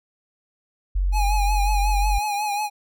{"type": "tone", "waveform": "sine", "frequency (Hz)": 46.25, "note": "F#1", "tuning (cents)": 0, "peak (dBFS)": -18, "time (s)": [0.95, 2.19], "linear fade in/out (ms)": 10}
{"type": "tone with vibrato", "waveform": "square", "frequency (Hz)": 829, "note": "G#5", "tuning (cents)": -3, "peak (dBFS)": -23, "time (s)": [1.12, 2.7], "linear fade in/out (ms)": 50, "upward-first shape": "triangle", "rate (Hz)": 5.5, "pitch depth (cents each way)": 60}
{"effects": []}